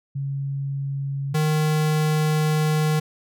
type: tone pair in turn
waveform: sine / square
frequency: 138.4 / 154.11 Hz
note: C#3 / D#3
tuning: -2 / -16 cents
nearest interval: major second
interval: 186 cents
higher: second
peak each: -24 / -19 dBFS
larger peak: second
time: 0.15-1.34 / 1.34-3 s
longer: second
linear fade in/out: 10 ms
effects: none